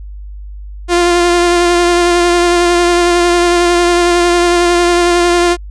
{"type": "tone with vibrato", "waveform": "sawtooth", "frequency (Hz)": 348.8, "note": "F4", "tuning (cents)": -2, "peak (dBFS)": -4, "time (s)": [0.88, 5.57], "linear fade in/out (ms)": 50, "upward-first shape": "sine", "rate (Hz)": 11, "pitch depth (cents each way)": 18, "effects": ["added 50 Hz sine -25 dBFS peak until 5.7 s", "resampled to 22050 Hz"]}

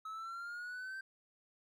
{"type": "exponential sweep", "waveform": "triangle", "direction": "up", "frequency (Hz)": [1286, 1568], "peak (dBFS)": -40, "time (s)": [0.05, 1.01], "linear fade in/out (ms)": 5, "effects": []}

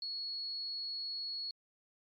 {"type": "tone", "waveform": "sine", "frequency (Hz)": 4353, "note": "C#8", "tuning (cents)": -32, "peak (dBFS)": -37, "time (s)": [0.02, 1.51], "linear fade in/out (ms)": 2, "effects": ["MP3 48 kbps"]}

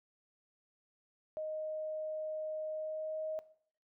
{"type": "tone with pitch glide", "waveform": "sine", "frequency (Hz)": [622, 627.1], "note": ["D#5", "D#5"], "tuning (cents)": [-1, 13], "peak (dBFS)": -36, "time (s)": [1.37, 3.39], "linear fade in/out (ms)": 0, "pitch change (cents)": 14, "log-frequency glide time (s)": [2.71, 3.2], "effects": ["noise-tail reverb RT60 0.6 s tail -18 dB re dry"]}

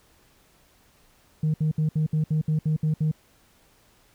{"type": "tone bursts", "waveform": "sine", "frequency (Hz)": 155, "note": "D#3", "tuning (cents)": -6, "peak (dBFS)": -18, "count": 10, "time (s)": [1.43, 3.115], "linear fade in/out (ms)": 5, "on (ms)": 110, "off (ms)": 65, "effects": ["tanh soft clip ceiling -18 dBFS", "pink hiss -60 dBFS RMS until 4.14 s"]}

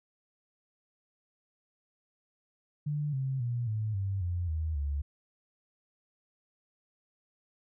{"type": "tone with pitch steps", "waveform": "sine", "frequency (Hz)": [147.9, 133.29, 120.13, 108.27, 97.58, 87.94, 79.26, 71.43], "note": ["D3", "C3", "B2", "A2", "G2", "F2", "D#2", "D2"], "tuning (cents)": [13, 32, -47, -27, -7, 13, 33, -47], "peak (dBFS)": -29, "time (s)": [2.86, 5.02], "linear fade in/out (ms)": 10, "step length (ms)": 270, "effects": []}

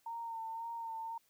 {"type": "tone with vibrato", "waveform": "sine", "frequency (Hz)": 913, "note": "A#5", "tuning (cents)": -36, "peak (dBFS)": -39, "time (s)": [0.06, 1.18], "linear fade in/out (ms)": 5, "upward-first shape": "sine", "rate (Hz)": 1.9, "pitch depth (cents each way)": 30, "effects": ["white hiss -73 dBFS RMS until 1.29 s"]}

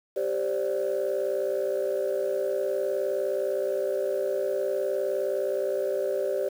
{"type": "chord", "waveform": "sine", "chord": "G suspended fourth", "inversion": "none", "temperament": "equal with one note detuned", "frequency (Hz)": [392, 527.8, 587.3], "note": ["G4", "C5", "D5"], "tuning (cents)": [0, 15, 0], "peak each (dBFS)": -28, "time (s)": [0.16, 6.49], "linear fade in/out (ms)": 10, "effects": ["tanh soft clip ceiling -19 dBFS", "8-bit"]}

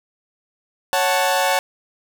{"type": "chord", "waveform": "sawtooth", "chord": "F# minor", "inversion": "second", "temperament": "equal", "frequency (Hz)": [554.4, 740, 880], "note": ["C#5", "F#5", "A5"], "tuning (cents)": [0, 0, 0], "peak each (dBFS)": -17, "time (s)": [0.93, 1.59], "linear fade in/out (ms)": 0, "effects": []}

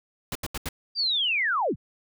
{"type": "noise bursts", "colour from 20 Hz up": "pink", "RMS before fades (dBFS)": -31, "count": 4, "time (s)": [0.32, 0.689], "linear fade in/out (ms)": 2, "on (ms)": 33, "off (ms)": 79}
{"type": "linear sweep", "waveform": "sine", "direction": "down", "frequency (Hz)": [4798, 54.1], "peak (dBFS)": -22, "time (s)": [0.95, 1.76], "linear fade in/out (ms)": 50}
{"effects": []}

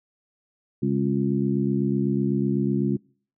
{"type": "harmonic tone with a mistuned harmonic", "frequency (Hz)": 68, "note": "C#2", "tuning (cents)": -33, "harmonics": [2, 3, 4, 5], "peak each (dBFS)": [-26, -24, -27, -28], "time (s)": [0.82, 2.97], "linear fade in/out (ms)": 10, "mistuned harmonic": 5, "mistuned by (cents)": 60, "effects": ["noise-tail reverb RT60 0.5 s tail -26 dB re dry"]}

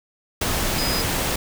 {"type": "tone in noise", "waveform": "sine", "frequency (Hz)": 4978, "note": "D#8", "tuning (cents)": 0, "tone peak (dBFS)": -26, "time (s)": [0.78, 1.02], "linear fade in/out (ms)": 5, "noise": "pink", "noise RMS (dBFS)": -23, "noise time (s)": [0.41, 1.36], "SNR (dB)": -6, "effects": []}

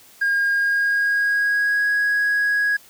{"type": "tone with pitch glide", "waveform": "triangle", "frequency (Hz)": [1621, 1658.9], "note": ["G#6", "G#6"], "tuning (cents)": [-42, -2], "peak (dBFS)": -14, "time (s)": [0.21, 2.77], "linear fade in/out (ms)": 10, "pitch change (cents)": 40, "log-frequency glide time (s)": [0.51, 1.9], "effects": ["tanh soft clip ceiling -12 dBFS", "white hiss -49 dBFS RMS until 2.89 s"]}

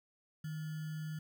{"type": "tone with sample-and-hold", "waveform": "sine", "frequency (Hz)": 155.56, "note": "D#3", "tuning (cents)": 0, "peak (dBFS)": -38, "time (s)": [0.44, 1.19], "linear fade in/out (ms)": 5, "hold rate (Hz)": 1575, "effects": []}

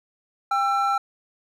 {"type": "tone pair together", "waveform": "triangle", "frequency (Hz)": [798, 1340.4], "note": ["G5", "E6"], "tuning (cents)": [31, 29], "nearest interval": "major sixth", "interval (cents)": 898, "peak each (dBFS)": [-21, -20], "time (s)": [0.51, 0.98], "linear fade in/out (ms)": 5, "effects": []}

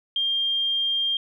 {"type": "tone", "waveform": "sine", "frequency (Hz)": 3200, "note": "G7", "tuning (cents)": 35, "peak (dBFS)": -21, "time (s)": [0.16, 1.17], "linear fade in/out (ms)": 2, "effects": ["10-bit"]}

